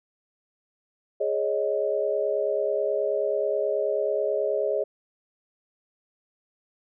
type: chord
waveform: sine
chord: Ab suspended fourth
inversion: none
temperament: just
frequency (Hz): 415.3 / 553.7 / 623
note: Ab4 / Db5 / Eb5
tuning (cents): 0 / -2 / +2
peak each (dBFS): -27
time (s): 1.2-4.84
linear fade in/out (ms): 10
effects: none